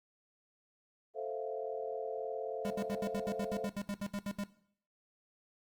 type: chord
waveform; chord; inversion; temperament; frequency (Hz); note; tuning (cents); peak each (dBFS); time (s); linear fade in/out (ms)
sine; F major seventh; first; equal; 440 / 523.3 / 659.3 / 698.5; A4 / C5 / E5 / F5; 0 / 0 / 0 / 0; -39 / -42 / -41 / -44; 1.14-3.7; 50
type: tone bursts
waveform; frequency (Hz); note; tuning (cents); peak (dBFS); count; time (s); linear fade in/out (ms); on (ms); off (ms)
square; 202.6; G#3; -43; -36; 15; 2.65-4.437; 0; 51; 73
effects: noise-tail reverb RT60 0.6 s tail -17 dB re dry + Opus 24 kbps